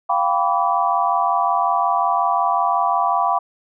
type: chord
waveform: sine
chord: G dominant seventh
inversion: third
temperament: equal with one note detuned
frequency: 698.5 / 784 / 987.8 / 1149.8 Hz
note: F5 / G5 / B5 / D6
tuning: 0 / 0 / 0 / -37 cents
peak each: -21 dBFS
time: 0.09-3.39 s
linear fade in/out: 10 ms
effects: none